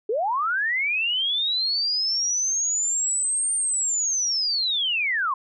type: linear two-way sweep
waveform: sine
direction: up then down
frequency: 394.8 to 8870 to 1012 Hz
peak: -21 dBFS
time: 0.09-5.34 s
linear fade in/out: 5 ms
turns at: 3.55 s
effects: none